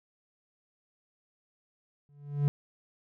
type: tone with exponential growth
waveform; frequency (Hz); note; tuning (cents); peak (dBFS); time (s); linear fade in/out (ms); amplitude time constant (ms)
triangle; 144.1; D3; -33; -18; 2.09-2.48; 0; 84
effects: none